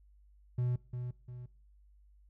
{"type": "tone with echo", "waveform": "triangle", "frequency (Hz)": 123.47, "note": "B2", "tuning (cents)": 0, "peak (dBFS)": -27, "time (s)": [0.58, 0.76], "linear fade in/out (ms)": 5, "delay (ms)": 350, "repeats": 2, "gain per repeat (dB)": -7, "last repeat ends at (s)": 1.46, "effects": ["noise-tail reverb RT60 0.4 s tail -22 dB re dry", "added 50 Hz sine -59 dBFS peak until 2.29 s"]}